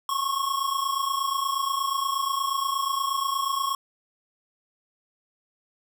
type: tone pair together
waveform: square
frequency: 1080.3 / 1108.7 Hz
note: C#6 / C#6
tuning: -45 / 0 cents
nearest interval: unison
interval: 45 cents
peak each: -28 dBFS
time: 0.09-3.75 s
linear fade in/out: 2 ms
effects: none